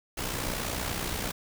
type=noise with amplitude modulation; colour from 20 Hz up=pink; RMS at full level=-30 dBFS; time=0.17-1.32 s; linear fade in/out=10 ms; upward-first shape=sine; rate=60.9 Hz; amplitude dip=55%; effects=none